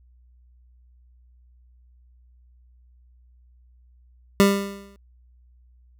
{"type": "tone with exponential decay", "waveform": "25% pulse", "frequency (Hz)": 199, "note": "G3", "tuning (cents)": 26, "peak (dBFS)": -7, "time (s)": [4.4, 4.96], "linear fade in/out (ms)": 0, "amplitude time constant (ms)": 120, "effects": ["added 61 Hz sine -52 dBFS peak until 5.99 s"]}